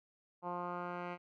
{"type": "tone with low-pass filter sweep", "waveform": "10% pulse", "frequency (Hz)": 176.4, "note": "F3", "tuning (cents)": 18, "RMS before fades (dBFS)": -41, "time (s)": [0.42, 1.18], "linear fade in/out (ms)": 50, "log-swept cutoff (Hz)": [950, 2000], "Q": 3.1, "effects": []}